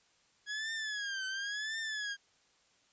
sawtooth tone with vibrato, 1662 Hz, G#6, 1 cent sharp, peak -32 dBFS, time 0.46-2.17 s, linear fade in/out 50 ms, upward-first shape triangle, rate 0.94 Hz, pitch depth 150 cents each way, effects white hiss -69 dBFS RMS until 2.92 s + resampled to 16000 Hz

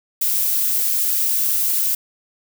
violet noise, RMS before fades -19 dBFS, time 0.21-1.95 s, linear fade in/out 5 ms, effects none

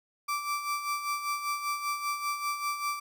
35% pulse tone with tremolo, 1168 Hz, D6, 10 cents flat, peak -26 dBFS, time 0.28-3 s, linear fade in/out 10 ms, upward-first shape sine, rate 5.1 Hz, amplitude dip 60%, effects none

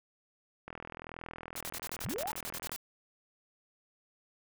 click train, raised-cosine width 0.5 ms, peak -27 dBFS, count 85, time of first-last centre 0.68-2.719 s, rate 41.2 Hz
white noise bursts, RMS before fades -40 dBFS, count 14, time 1.56-2.762 s, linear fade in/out 0 ms, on 45 ms, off 44 ms
sine linear sweep, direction up, 52.9 to 938 Hz, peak -35 dBFS, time 2.04-2.32 s, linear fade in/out 10 ms
effects none

